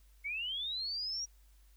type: linear sweep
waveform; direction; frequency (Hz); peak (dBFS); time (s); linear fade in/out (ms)
sine; up; 2173 to 5740; -35; 0.24-1.26; 20
effects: added 50 Hz sine -59 dBFS peak until 1.76 s + white hiss -71 dBFS RMS until 1.76 s